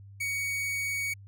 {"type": "tone", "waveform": "45% pulse", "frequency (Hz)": 2242, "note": "C#7", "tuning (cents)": 19, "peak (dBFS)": -29, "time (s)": [0.2, 1.14], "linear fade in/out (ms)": 10, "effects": ["added 99 Hz sine -46 dBFS peak until 1.27 s"]}